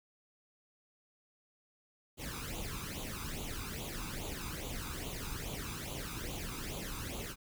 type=noise with flanger; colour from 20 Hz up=pink; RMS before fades=-41 dBFS; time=2.17-7.36 s; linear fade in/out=50 ms; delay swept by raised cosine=0.28 to 0.83 ms; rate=2.4 Hz; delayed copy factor=+0.75; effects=none